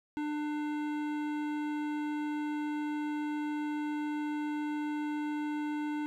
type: tone with hard clipping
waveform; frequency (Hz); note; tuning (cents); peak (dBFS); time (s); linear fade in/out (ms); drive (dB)
sine; 298.8; D4; +30; -34; 0.17-6.06; 0; 15
effects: none